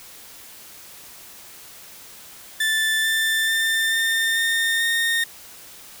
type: tone with pitch steps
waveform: 30% pulse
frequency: 1762 / 1777.3 / 1792.8 / 1808.4 / 1824.1 / 1840 Hz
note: A6 / A6 / A6 / A6 / A#6 / A#6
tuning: +2 / +17 / +32 / +47 / -38 / -23 cents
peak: -16 dBFS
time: 2.6-5.24 s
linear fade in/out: 5 ms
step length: 440 ms
effects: white hiss -43 dBFS RMS until 6 s